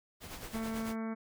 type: noise with tremolo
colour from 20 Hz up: pink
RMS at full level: -43 dBFS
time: 0.2-0.96 s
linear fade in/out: 50 ms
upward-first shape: sine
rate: 9.1 Hz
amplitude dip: 55%
type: harmonic tone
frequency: 223.4 Hz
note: A3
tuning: 27 cents sharp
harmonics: 1 / 2 / 3 / 4 / 5 / 6 / 7 / 8 / 9 / 10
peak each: -35 / -45 / -47 / -51 / -50 / -51 / -54 / -59 / -58 / -55 dBFS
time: 0.53-1.15 s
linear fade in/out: 20 ms
effects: none